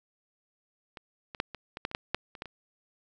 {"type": "clicks", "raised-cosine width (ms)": 0.3, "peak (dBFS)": [-26, -25, -11, -24, -22, -14, -27, -12, -11, -29, -20, -27], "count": 12, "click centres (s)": [0.972, 1.348, 1.401, 1.547, 1.771, 1.851, 1.914, 1.949, 2.146, 2.352, 2.421, 2.457], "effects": []}